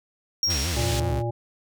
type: tone with exponential decay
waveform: triangle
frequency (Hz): 5588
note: F8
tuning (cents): 0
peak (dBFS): -17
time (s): 0.43-1.03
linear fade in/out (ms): 1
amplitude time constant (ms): 130
type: tone with vibrato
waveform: 40% pulse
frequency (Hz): 76.6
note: D#2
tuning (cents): -27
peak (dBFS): -25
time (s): 0.46-1.23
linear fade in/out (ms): 50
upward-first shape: sine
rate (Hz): 5.4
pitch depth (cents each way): 270
type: band-pass noise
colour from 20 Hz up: white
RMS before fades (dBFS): -32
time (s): 0.5-1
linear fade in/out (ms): 2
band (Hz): 1900 to 6200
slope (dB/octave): 12
type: harmonic tone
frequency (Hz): 117.2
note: A#2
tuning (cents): +10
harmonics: 1 / 3 / 5 / 7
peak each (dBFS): -26 / -31 / -33 / -34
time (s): 0.76-1.31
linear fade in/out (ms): 10
effects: none